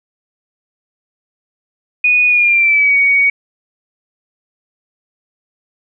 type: tone with pitch glide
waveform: sine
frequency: 2475 to 2244 Hz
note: D#7 to C#7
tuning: -10 to +21 cents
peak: -8 dBFS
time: 2.04-3.3 s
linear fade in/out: 5 ms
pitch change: -169 cents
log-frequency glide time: 2.27-2.96 s
effects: none